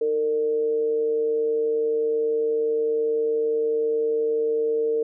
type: tone with amplitude modulation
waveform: sine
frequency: 455.3 Hz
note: A#4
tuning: 41 cents flat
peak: -18 dBFS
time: 0.01-5.03 s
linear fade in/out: 5 ms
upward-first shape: sine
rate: 146 Hz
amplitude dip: 40%
effects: none